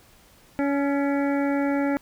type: harmonic tone with a mistuned harmonic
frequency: 281.8 Hz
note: C#4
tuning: 29 cents sharp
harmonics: 1 / 2 / 3 / 5 / 6 / 7 / 8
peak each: -22 / -28 / -32 / -36 / -38 / -39 / -40 dBFS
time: 0.59-1.97 s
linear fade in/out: 0 ms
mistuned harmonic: 5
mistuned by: -38 cents
effects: pink hiss -55 dBFS RMS until 2.01 s